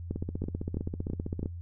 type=two click trains; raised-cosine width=3 ms; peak=-19 / -20 dBFS; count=5 / 21; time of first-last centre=0.11-1.43 / 0.16-1.459 s; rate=3.03 / 15.4 Hz; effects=noise-tail reverb RT60 0.1 s tail -21 dB re dry + added 86 Hz sine -37 dBFS peak until 1.61 s